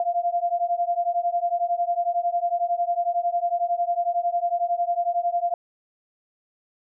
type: beating tone pair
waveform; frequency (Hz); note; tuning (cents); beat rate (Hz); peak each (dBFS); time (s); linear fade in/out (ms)
sine; 690 / 701; F5 / F5; -21 / +6; 11; -24; 0-5.54; 2
effects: none